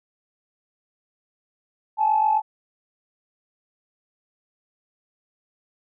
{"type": "tone pair together", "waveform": "sine", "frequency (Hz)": [821, 868.4], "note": ["G#5", "A5"], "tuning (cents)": [-20, -23], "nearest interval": "minor second", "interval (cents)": 97, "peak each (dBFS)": [-23, -17], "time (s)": [1.97, 2.42], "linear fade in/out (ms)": 50, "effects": ["tanh soft clip ceiling -9 dBFS"]}